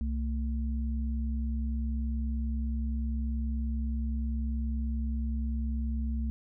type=tone pair together; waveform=sine; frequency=65 / 225.8 Hz; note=C2 / A3; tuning=-11 / +45 cents; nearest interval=octave + minor seventh; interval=2156 cents; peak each=-29 / -36 dBFS; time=0.01-6.3 s; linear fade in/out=0 ms; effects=none